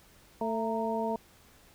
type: harmonic tone with a mistuned harmonic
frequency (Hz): 222.8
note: A3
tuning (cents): +22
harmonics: 1 / 2 / 3 / 4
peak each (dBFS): -34 / -34 / -34 / -34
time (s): 0.41-1.16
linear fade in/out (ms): 2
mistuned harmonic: 4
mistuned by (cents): +64
effects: pink hiss -59 dBFS RMS until 1.74 s